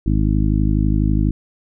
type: harmonic tone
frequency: 52.1 Hz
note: G#1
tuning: 6 cents sharp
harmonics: 1 / 2 / 3 / 4 / 5 / 6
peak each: -17 / -20 / -22 / -23 / -24 / -25 dBFS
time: 0.06-1.31 s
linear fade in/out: 5 ms
effects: none